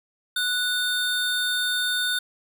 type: tone pair together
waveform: square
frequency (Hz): 1476 / 3624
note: F#6 / A#7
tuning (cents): -5 / -50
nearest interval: octave + major third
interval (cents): 1555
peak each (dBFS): -26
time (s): 0.36-2.19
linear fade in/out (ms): 5
effects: none